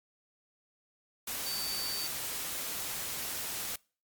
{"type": "tone in noise", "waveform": "sine", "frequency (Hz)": 4578, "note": "D8", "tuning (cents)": -45, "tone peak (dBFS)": -36, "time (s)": [1.46, 2.07], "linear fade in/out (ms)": 5, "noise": "white", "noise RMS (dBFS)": -37, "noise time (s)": [1.27, 3.76], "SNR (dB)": -2, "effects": ["noise-tail reverb RT60 0.4 s tail -26 dB re dry", "Opus 48 kbps"]}